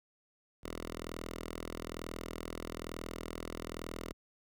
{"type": "tone with notch filter", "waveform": "5% pulse", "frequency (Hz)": 41.11, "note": "E1", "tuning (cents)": -4, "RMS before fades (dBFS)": -43, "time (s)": [0.63, 4.13], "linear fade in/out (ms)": 10, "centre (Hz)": 130, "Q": 0.87, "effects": []}